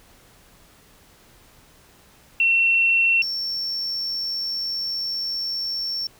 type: tone pair in turn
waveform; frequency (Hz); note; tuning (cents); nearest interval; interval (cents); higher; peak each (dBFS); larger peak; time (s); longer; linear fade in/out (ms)
sine / triangle; 2713 / 5445; E7 / F8; +49 / -45; octave; 1206; second; -15 / -23; first; 2.4-3.22 / 3.22-6.07; second; 2
effects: pink hiss -53 dBFS RMS until 6.19 s